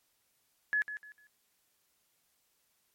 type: tone with echo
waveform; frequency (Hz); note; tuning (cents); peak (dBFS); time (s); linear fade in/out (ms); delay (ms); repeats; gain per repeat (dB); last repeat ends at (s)
sine; 1702; G#6; +42; -26; 0.73-0.82; 0; 150; 3; -11; 1.27
effects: white hiss -74 dBFS RMS until 2.94 s + MP3 64 kbps